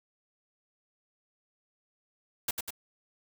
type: noise with echo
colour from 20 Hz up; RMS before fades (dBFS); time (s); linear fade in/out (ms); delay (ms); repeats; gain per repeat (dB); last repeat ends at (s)
white; -30; 2.48-2.51; 5; 98; 2; -4; 2.706
effects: none